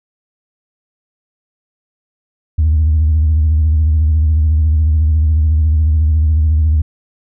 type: tone with vibrato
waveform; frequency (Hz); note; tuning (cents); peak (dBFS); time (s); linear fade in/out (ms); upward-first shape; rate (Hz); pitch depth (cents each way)
sine; 77.7; D#2; -2; -7; 2.58-6.82; 10; sine; 14; 78
effects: tanh soft clip ceiling -6 dBFS